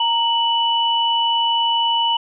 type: tone pair together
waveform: sine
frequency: 928 / 2964 Hz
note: A#5 / F#7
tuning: -8 / +2 cents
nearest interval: octave + minor sixth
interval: 2010 cents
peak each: -18 dBFS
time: 0-2.17 s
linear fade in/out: 5 ms
effects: none